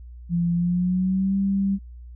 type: tone with pitch glide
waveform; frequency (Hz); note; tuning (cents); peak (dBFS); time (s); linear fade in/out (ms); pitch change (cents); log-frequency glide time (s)
sine; 171.7 to 196.1; F3 to G3; -29 to +1; -19; 0.29-1.79; 50; +230; 0.54-1.37
effects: added 60 Hz sine -38 dBFS peak until 2.15 s